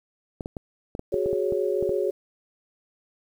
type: clicks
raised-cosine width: 2 ms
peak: -19 dBFS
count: 11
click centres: 0.408 / 0.459 / 0.568 / 0.951 / 0.994 / 1.142 / 1.26 / 1.33 / 1.523 / 1.826 / 1.893 s
type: chord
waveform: sine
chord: F# suspended second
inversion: none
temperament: just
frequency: 370 / 416.2 / 555 Hz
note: F#4 / G#4 / C#5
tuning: 0 / +4 / +2 cents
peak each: -26 / -26 / -28 dBFS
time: 1.12-2.11 s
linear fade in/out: 10 ms
effects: 9-bit